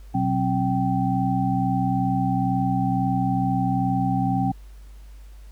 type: tone cluster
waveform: sine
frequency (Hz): 123.1 / 185.3 / 266.9 / 777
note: B2 / F#3 / C4 / G5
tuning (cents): -5 / +3 / +35 / -16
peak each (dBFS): -25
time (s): 0.14-4.52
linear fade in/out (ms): 10
effects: added 50 Hz sine -40 dBFS peak until 5.51 s + pink hiss -58 dBFS RMS until 5.51 s